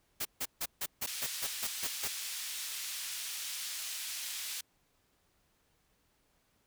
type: noise bursts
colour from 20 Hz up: white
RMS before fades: -35 dBFS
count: 10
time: 0.2-2.08 s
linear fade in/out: 10 ms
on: 53 ms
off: 150 ms
type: band-pass noise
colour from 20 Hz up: pink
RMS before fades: -40 dBFS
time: 1.07-4.61 s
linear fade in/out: 5 ms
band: 3000 to 16000 Hz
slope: 12 dB/octave
effects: pink hiss -73 dBFS RMS until 6.66 s